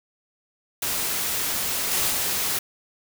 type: noise with level steps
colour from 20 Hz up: white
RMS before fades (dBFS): -26 / -23 / -25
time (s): 0.82-2.59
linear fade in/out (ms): 5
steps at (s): 1.91 / 2.1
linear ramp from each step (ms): 10
effects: none